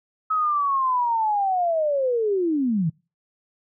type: linear sweep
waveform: sine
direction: down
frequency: 1286 to 147.7 Hz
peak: -19 dBFS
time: 0.3-2.9 s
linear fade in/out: 10 ms
effects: noise-tail reverb RT60 0.3 s tail -24 dB re dry